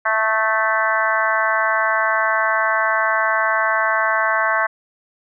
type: harmonic tone with a mistuned harmonic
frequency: 220 Hz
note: A3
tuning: in tune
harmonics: 3 / 4 / 5 / 6 / 7 / 8 / 9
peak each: -23 / -25 / -21 / -27 / -21 / -24 / -26 dBFS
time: 0.05-4.67 s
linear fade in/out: 10 ms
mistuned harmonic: 6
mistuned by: -25 cents
effects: none